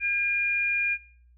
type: tone pair together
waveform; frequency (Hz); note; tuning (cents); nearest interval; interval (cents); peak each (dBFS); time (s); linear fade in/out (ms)
sine; 1614 / 2418; G#6 / D7; -50 / +50; perfect fifth; 700; -33 / -23; 0-0.98; 50
effects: noise-tail reverb RT60 0.6 s tail -23 dB re dry + added 60 Hz sine -54 dBFS peak until 1.37 s